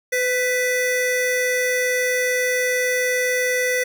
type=tone pair together; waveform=square; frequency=502.1 / 1975.5 Hz; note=B4 / B6; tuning=+29 / 0 cents; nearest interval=2 octaves; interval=2371 cents; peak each=-22 dBFS; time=0.12-3.84 s; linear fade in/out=10 ms; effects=none